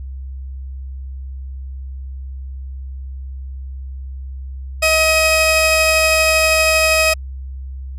sawtooth tone pair together, 634.9 / 2527 Hz, D#5 / D#7, +35 / +26 cents, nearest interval 2 octaves, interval 2391 cents, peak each -11 dBFS, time 4.82-7.14 s, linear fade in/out 10 ms, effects added 66 Hz sine -26 dBFS peak until 7.98 s + low-pass 12000 Hz 12 dB/octave

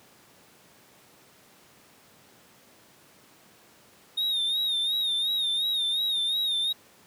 triangle tone with vibrato, 3700 Hz, A#7, 14 cents flat, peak -23 dBFS, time 4.17-6.73 s, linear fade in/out 10 ms, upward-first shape sine, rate 2.8 Hz, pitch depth 74 cents each way, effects pink hiss -56 dBFS RMS until 7.06 s + high-pass 150 Hz 12 dB/octave

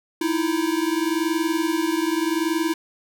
square tone pair together, 315.4 / 336.2 Hz, D#4 / E4, +24 / +34 cents, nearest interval minor second, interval 110 cents, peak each -24 dBFS, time 0.21-2.74 s, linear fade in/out 5 ms, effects none

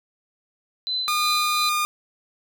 sine tone with tremolo, 4029 Hz, B7, 34 cents sharp, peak -22 dBFS, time 0.87-1.69 s, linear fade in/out 0 ms, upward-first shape sine, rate 2.8 Hz, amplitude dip 60%
sawtooth tone, 1215 Hz, D#6, 42 cents flat, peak -17 dBFS, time 1.08-1.85 s, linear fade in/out 0 ms
effects none

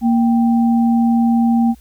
sine tone pair together, 233.1 / 783.1 Hz, A#3 / G5, 0 / -2 cents, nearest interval octave + major sixth, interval 2098 cents, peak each -11 / -22 dBFS, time 0.01-1.75 s, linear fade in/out 50 ms, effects added 60 Hz sine -43 dBFS peak until 1.8 s + white hiss -54 dBFS RMS until 1.8 s

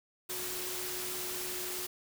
sine tone in noise, 364.5 Hz, F#4, 26 cents flat, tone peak -44 dBFS, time 0.29-1.87 s, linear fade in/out 10 ms, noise white, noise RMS -38 dBFS, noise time 0.29-1.87 s, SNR -9 dB, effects none

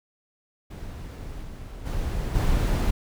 brown noise with level steps, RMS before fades -36 / -38 / -28 / -22 dBFS, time 0.7-2.91 s, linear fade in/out 10 ms, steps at 1.42 / 1.85 / 2.34 s, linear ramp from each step 20 ms, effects none

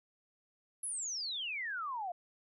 sine exponential sweep, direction down, 11175 to 679 Hz, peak -36 dBFS, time 0.83-2.12 s, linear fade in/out 5 ms, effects none

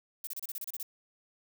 violet noise bursts, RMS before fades -38 dBFS, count 10, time 0.24-0.829 s, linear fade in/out 2 ms, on 31 ms, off 31 ms, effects none

